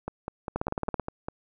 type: two click trains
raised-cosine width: 1 ms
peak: -14 / -18 dBFS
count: 9 / 7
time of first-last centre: 0.56-0.997 / 0.08-1.285 s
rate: 18.3 / 4.98 Hz
effects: none